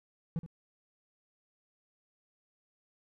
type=tone with echo; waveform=triangle; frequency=165.4 Hz; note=E3; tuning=6 cents sharp; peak=-28 dBFS; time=0.36-0.39 s; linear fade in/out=0 ms; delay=72 ms; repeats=1; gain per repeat=-12 dB; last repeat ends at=0.462 s; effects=none